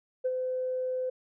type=tone with ADSR envelope; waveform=sine; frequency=511 Hz; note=C5; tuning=41 cents flat; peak=-23 dBFS; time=0.24-1.1 s; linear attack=17 ms; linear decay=43 ms; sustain=-5 dB; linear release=8 ms; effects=tanh soft clip ceiling -21 dBFS